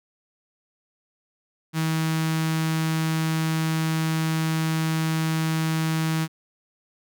sawtooth tone with notch filter, 160 Hz, D#3, 49 cents sharp, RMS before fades -24 dBFS, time 1.73-6.28 s, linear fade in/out 50 ms, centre 550 Hz, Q 0.99, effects none

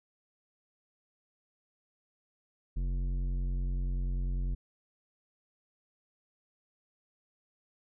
sine tone with tanh clipping, 45.08 Hz, F#1, 44 cents flat, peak -31 dBFS, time 2.76-4.55 s, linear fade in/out 10 ms, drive 12 dB, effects none

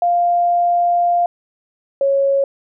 sine tone pair in turn, 698.5 / 551.2 Hz, F5 / C#5, 0 / -10 cents, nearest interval major third, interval 410 cents, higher first, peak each -12 dBFS, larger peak neither, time 0.02-1.26 / 2.01-2.44 s, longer first, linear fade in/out 2 ms, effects none

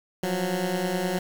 15% pulse beating tone pair, 174.3 / 184 Hz, F3 / F#3, -3 / -9 cents, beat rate 9.7 Hz, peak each -25 / -20 dBFS, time 0.23-1.19 s, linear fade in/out 5 ms, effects 7-bit

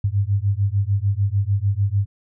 sine beating tone pair, 97 / 103.7 Hz, G2 / G#2, -18 / -2 cents, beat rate 6.7 Hz, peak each -20 dBFS, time 0.04-2.06 s, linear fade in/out 5 ms, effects none

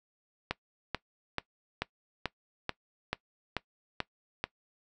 click train, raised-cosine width 0.3 ms, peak -14 dBFS, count 10, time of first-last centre 0.51-4.44 s, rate 2.29 Hz, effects noise-tail reverb RT60 0.1 s tail -20 dB re dry

